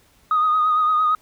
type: tone with vibrato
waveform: sine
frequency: 1244.5 Hz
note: D#6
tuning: in tune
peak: -14 dBFS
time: 0.31-1.15 s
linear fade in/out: 2 ms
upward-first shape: sine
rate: 8.8 Hz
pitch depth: 32 cents each way
effects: tanh soft clip ceiling -11 dBFS + pink hiss -57 dBFS RMS until 1.21 s